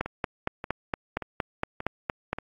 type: two click trains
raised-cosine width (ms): 0.5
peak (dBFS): -19 / -11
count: 5 / 11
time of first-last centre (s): 0.06-2.386 / 0.01-2.33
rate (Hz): 1.72 / 4.31
effects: AAC 48 kbps